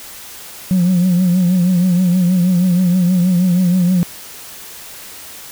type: tone with vibrato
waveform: sine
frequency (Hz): 180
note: F#3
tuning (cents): -47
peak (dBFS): -8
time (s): 0.71-4.03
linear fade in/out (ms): 0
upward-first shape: triangle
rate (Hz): 6.3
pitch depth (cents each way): 84
effects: tanh soft clip ceiling -8 dBFS + white hiss -34 dBFS RMS until 5.51 s